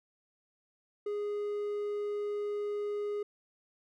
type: tone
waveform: triangle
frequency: 413.4 Hz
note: G#4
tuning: 8 cents flat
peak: -30 dBFS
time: 1.06-3.23 s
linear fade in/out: 5 ms
effects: none